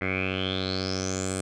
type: tone with low-pass filter sweep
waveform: 10% pulse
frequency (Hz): 94.1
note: F#2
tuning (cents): +30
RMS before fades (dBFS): -29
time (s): 0.01-1.41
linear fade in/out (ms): 5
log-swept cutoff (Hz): 2000 to 8800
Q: 9.2
effects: none